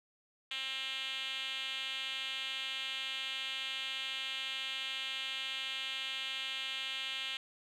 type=tone with band-pass filter; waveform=5% pulse; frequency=265.8 Hz; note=C4; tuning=27 cents sharp; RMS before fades=-39 dBFS; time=0.51-7.37 s; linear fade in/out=2 ms; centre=3200 Hz; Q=3.4; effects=none